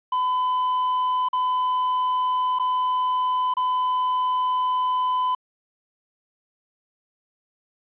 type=tone with dropouts; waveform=triangle; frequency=1008 Hz; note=B5; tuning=35 cents sharp; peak=-18 dBFS; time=0.12-5.35 s; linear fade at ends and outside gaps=5 ms; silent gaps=1.287-1.33 / 2.588-2.596 / 3.539-3.568 s; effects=resampled to 8000 Hz + 9-bit